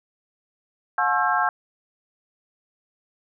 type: tone cluster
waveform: sine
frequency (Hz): 721 / 859 / 1081 / 1335 / 1599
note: F#5 / A5 / C#6 / E6 / G6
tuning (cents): -45 / -42 / -44 / +22 / +34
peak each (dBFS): -25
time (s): 0.98-1.49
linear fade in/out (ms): 2
effects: none